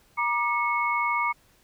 sine tone cluster, 951 / 1188 / 2193 Hz, A#5 / D6 / C#7, +34 / +20 / -19 cents, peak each -27 dBFS, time 0.17-1.33 s, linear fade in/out 20 ms, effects pink hiss -61 dBFS RMS until 1.63 s

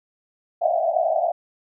white band-pass noise, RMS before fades -21 dBFS, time 0.61-1.32 s, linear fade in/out 10 ms, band 620 to 730 Hz, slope 96 dB/octave, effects none

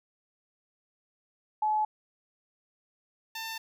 sine / 10% pulse tone pair in turn, 856 / 895.6 Hz, A5 / A5, -48 / +30 cents, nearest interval minor second, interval 78 cents, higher second, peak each -24 / -27 dBFS, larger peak first, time 1.62-1.85 / 3.35-3.58 s, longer neither, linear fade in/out 5 ms, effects none

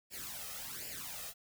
white noise with flanger, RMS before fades -44 dBFS, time 0.1-1.34 s, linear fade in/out 50 ms, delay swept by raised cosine 0.4 to 1.6 ms, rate 1.3 Hz, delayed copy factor +0.75, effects none

